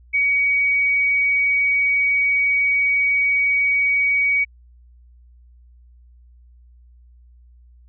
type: tone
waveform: sine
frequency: 2257 Hz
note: C#7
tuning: 31 cents sharp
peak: -15 dBFS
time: 0.13-4.45 s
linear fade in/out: 20 ms
effects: added 60 Hz sine -46 dBFS peak until 7.88 s